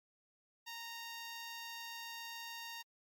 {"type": "tone", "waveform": "10% pulse", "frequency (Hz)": 927, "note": "A#5", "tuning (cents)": -10, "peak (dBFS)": -36, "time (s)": [0.66, 2.83], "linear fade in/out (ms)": 20, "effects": ["MP3 96 kbps"]}